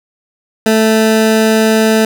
20% pulse tone, 220 Hz, A3, in tune, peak -3 dBFS, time 0.66-2.05 s, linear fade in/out 2 ms, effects none

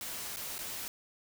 white noise with dropouts, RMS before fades -40 dBFS, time 0.01-0.88 s, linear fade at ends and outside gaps 1 ms, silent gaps 0.362-0.369 / 0.582-0.589 s, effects none

